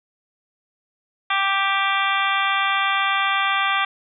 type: harmonic tone with a mistuned harmonic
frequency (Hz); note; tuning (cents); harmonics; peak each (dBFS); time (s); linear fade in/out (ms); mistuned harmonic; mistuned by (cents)
392; G4; 0; 2 / 3 / 4 / 5 / 6 / 7 / 8 / 9; -26 / -22 / -26 / -27 / -26 / -30 / -30 / -30; 1.3-3.85; 5; 8; +49
effects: none